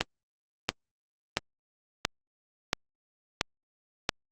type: click train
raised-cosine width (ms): 0.2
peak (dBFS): -6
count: 7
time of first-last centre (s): 0.01-4.092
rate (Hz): 1.47
effects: Opus 32 kbps